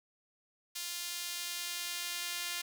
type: tone with high-pass filter sweep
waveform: sawtooth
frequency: 349.2 Hz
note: F4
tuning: in tune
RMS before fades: -39 dBFS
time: 0.75-2.62 s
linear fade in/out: 10 ms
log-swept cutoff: 4000 to 2500 Hz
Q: 0.82
effects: none